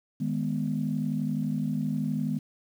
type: chord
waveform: sine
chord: G# minor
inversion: second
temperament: equal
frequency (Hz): 155.56 / 207.7 / 246.9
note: D#3 / G#3 / B3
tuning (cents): 0 / 0 / 0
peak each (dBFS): -30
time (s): 0.2-2.39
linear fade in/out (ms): 10
effects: tanh soft clip ceiling -17 dBFS + 9-bit